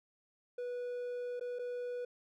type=tone with dropouts; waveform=triangle; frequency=490 Hz; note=B4; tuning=14 cents flat; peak=-35 dBFS; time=0.58-2.05 s; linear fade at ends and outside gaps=5 ms; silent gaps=1.397-1.409 / 1.588-1.592 s; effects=none